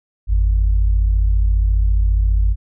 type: tone pair together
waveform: sine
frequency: 50.9 / 85.6 Hz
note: G#1 / F2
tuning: -34 / -34 cents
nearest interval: major sixth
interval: 900 cents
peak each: -12 / -22 dBFS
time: 0.27-2.56 s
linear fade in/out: 50 ms
effects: none